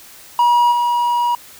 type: tone with level steps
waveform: triangle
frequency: 960 Hz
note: B5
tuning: 49 cents flat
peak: -8 / -12 dBFS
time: 0.39-1.35 s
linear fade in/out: 2 ms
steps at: 0.71 s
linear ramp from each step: 20 ms
effects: white hiss -41 dBFS RMS until 1.59 s